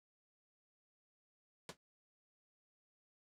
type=noise with exponential decay; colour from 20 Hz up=pink; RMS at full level=-41 dBFS; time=1.69-1.77 s; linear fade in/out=1 ms; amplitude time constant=16 ms; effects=high-pass 100 Hz 12 dB/octave + low-pass 8000 Hz 12 dB/octave